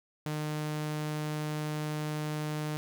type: tone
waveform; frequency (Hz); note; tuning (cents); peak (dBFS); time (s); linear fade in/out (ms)
sawtooth; 152; D#3; -40; -28; 0.26-2.77; 0
effects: none